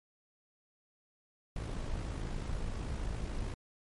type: noise with amplitude modulation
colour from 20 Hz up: brown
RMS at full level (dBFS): -35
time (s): 1.56-3.54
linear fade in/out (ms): 2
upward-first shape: sine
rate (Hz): 53.7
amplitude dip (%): 45
effects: MP3 48 kbps